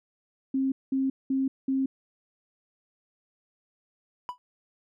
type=tone bursts; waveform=sine; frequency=267.2 Hz; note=C4; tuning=36 cents sharp; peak=-23 dBFS; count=4; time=0.54-1.86 s; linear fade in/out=5 ms; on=180 ms; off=200 ms
type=tone with exponential decay; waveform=triangle; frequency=987.8 Hz; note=B5; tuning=in tune; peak=-25 dBFS; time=4.29-4.38 s; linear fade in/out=0 ms; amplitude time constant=19 ms
effects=none